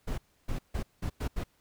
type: noise bursts at uneven times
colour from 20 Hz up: brown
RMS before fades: -32 dBFS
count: 6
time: 0.07-0.18 / 0.48-0.59 / 0.74-0.83 / 1.02-1.1 / 1.2-1.28 / 1.36-1.44 s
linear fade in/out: 10 ms
effects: pink hiss -69 dBFS RMS until 1.6 s